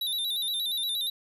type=tone with vibrato; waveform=square; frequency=3749 Hz; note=A#7; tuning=9 cents sharp; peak=-28 dBFS; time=0.01-1.1 s; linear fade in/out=5 ms; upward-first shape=square; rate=8.5 Hz; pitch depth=70 cents each way; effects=none